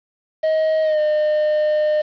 triangle tone with pitch glide, 631 to 607.7 Hz, D#5 to D#5, +24 to -41 cents, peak -13 dBFS, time 0.43-2.02 s, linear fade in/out 10 ms, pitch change -65 cents, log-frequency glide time 0.82-1 s, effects resampled to 11025 Hz + 7-bit

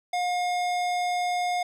sine tone with hard clipping, 715 Hz, F5, 41 cents sharp, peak -26 dBFS, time 0.13-1.63 s, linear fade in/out 5 ms, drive 17 dB, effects none

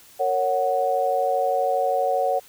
sine chord, F# major, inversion first, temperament just, 462.5 / 555 / 740 Hz, A#4 / C#5 / F#5, -14 / +2 / 0 cents, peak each -27 / -23 / -22 dBFS, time 0.19-2.4 s, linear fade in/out 20 ms, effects white hiss -50 dBFS RMS until 2.48 s

